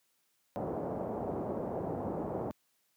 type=low-pass noise; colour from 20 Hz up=white; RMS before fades=-36 dBFS; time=0.56-2.51 s; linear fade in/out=0 ms; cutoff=700 Hz; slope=24 dB/octave; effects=white hiss -75 dBFS RMS until 2.96 s + high-pass 100 Hz 12 dB/octave